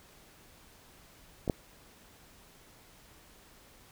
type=clicks; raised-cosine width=2 ms; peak=-21 / -13 dBFS; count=2; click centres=1.478 / 1.498 s; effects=pink hiss -58 dBFS RMS until 3.91 s